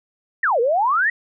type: exponential two-way sweep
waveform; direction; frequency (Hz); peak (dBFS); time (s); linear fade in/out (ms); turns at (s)
sine; down then up; 1947 to 446.6 to 1947; -15; 0.43-1.1; 5; 0.6
effects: none